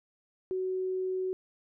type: tone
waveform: sine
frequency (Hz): 373.2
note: F#4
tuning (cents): +15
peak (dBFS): -29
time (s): 0.51-1.33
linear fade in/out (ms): 0
effects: none